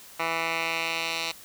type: tone with band-pass filter sweep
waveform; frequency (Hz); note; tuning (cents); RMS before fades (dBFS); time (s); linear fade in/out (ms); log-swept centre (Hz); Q
10% pulse; 164.81; E3; 0; -29; 0.19-1.32; 10; 1700 to 3700; 1.6
effects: white hiss -48 dBFS RMS until 1.44 s